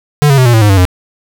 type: tone with pitch steps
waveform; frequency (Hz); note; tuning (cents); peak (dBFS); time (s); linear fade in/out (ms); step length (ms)
square; 147.4 / 137.53 / 128.32 / 119.73 / 111.71 / 104.23 / 97.25 / 90.74; D3 / C#3 / C3 / A#2 / A2 / G#2 / G2 / F#2; +7 / -13 / -33 / +47 / +27 / +7 / -13 / -33; -5; 0.22-0.852; 0; 79
effects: none